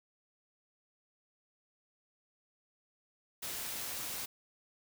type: noise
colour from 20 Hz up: white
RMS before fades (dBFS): -40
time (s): 3.42-4.26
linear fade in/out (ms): 10
effects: none